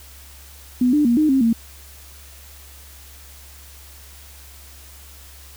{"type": "tone with pitch steps", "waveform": "sine", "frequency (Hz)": [248.9, 297.1, 237.1, 307.1, 267.3, 229], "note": ["B3", "D4", "A#3", "D#4", "C4", "A#3"], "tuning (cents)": [14, 20, 30, -23, 37, -31], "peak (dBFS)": -13, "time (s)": [0.81, 1.53], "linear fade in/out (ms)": 5, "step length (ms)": 120, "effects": ["added 69 Hz sine -43 dBFS peak until 5.56 s", "white hiss -45 dBFS RMS until 5.56 s"]}